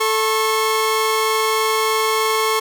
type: tone pair together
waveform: sawtooth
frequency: 440 / 1088.4 Hz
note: A4 / C#6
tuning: 0 / -32 cents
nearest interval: octave + major third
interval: 1568 cents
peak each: -15 dBFS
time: 0-2.6 s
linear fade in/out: 10 ms
effects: none